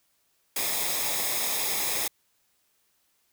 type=noise with comb filter; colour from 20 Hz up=white; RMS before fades=-28 dBFS; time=0.56-2.08 s; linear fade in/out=5 ms; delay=0.68 ms; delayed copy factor=-0.6; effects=white hiss -70 dBFS RMS until 3.32 s